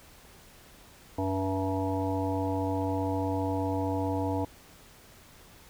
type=harmonic tone with a mistuned harmonic; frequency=95.2 Hz; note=F#2; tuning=50 cents sharp; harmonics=1 / 3 / 5 / 7 / 9 / 10; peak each=-32 / -31 / -35 / -36 / -37 / -39 dBFS; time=1.18-4.45 s; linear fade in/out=5 ms; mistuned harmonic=5; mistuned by=+24 cents; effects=pink hiss -54 dBFS RMS until 5.69 s